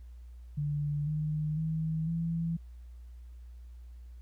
sine tone with pitch steps, 146.83 / 152.98 / 159.38 / 166.05 Hz, D3 / D#3 / D#3 / E3, 0 / -29 / +42 / +13 cents, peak -29 dBFS, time 0.57-2.57 s, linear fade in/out 10 ms, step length 500 ms, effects added 60 Hz sine -45 dBFS peak until 4.21 s + pink hiss -72 dBFS RMS until 4.21 s

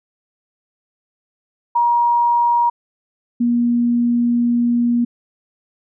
sine tone pair in turn, 950 / 238.7 Hz, A#5 / A#3, +33 / +41 cents, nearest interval 2 octaves, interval 2392 cents, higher first, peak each -12 / -13 dBFS, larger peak first, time 1.75-2.7 / 3.4-5.05 s, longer second, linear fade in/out 10 ms, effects none

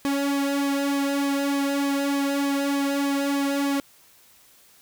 sawtooth tone with flanger, 280 Hz, C#4, 18 cents sharp, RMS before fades -24 dBFS, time 0.05-3.8 s, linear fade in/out 0 ms, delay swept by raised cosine 1.4 to 2.7 ms, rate 3.3 Hz, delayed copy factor -0.75, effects white hiss -55 dBFS RMS until 4.81 s

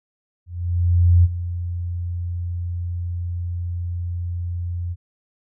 sine tone with ADSR envelope, 87.31 Hz, F2, in tune, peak -9 dBFS, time 0.46-4.96 s, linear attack 780 ms, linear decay 35 ms, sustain -14 dB, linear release 42 ms, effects none

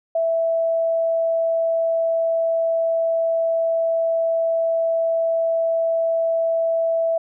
sine tone, 659.3 Hz, E5, in tune, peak -17 dBFS, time 0.15-7.18 s, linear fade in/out 5 ms, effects none

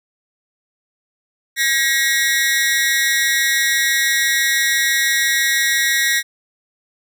sawtooth tone with amplitude modulation, 1898 Hz, A#6, 31 cents sharp, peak -7 dBFS, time 1.56-6.23 s, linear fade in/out 50 ms, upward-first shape sine, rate 274 Hz, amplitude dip 90%, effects none

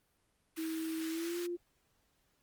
pink high-pass noise, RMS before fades -47 dBFS, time 0.56-1.47 s, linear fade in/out 10 ms, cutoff 1300 Hz, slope 24 dB/octave
sine tone with pitch glide, 321.9 to 349 Hz, E4 to F4, -41 to -1 cents, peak -35 dBFS, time 0.57-1.57 s, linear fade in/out 20 ms, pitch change +140 cents, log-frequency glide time 1.1-1.38 s
effects pink hiss -75 dBFS RMS until 2.42 s + Opus 32 kbps

